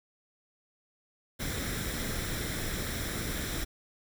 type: noise with comb filter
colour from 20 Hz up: pink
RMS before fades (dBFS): -34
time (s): 1.39-3.65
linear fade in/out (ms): 20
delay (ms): 0.54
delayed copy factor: +0.55
effects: none